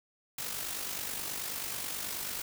white noise with amplitude modulation, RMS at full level -35 dBFS, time 0.38-2.42 s, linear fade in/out 5 ms, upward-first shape sine, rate 49.3 Hz, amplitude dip 50%, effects none

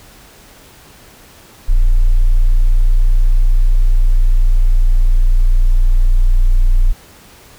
sine tone, 29.96 Hz, A#0, 48 cents sharp, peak -4 dBFS, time 1.68-6.93 s, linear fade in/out 20 ms, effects tanh soft clip ceiling -5 dBFS + pink hiss -42 dBFS RMS until 7.58 s

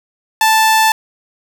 sawtooth tone, 880 Hz, A5, in tune, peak -5 dBFS, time 0.41-0.92 s, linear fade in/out 2 ms, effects none

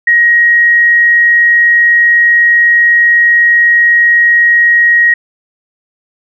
sine tone, 1888 Hz, A#6, 22 cents sharp, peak -4 dBFS, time 0.07-5.14 s, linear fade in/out 5 ms, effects none

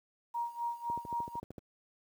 sine tone with tremolo, 943 Hz, A#5, 20 cents sharp, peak -31 dBFS, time 0.34-1.4 s, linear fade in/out 10 ms, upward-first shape sine, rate 3.9 Hz, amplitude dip 85%
click train, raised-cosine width 2 ms, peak -31 dBFS, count 10, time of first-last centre 0.9-1.582 s, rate 13.2 Hz
effects high-pass 60 Hz 12 dB/octave + 10-bit

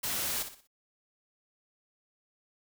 white noise with echo, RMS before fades -33 dBFS, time 0.03-0.43 s, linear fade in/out 10 ms, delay 61 ms, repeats 4, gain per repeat -9 dB, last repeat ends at 0.674 s, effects none

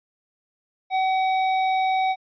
triangle tone with hard clipping, 757 Hz, F#5, 39 cents sharp, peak -21 dBFS, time 0.9-2.16 s, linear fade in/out 50 ms, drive 15 dB, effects resampled to 11025 Hz

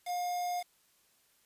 triangle tone with quantisation, 712 Hz, F5, 33 cents sharp, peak -30 dBFS, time 0.05-0.64 s, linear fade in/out 50 ms, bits 7, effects white hiss -69 dBFS RMS until 1.45 s + resampled to 32000 Hz

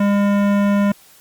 sine tone with hard clipping, 202.2 Hz, G#3, 46 cents flat, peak -15 dBFS, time 0-0.92 s, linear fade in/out 5 ms, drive 17 dB, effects white hiss -48 dBFS RMS until 1.2 s + Opus 48 kbps

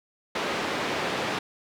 pink band-pass noise, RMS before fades -29 dBFS, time 0.35-1.39 s, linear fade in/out 5 ms, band 260 to 3400 Hz, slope 12 dB/octave, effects none

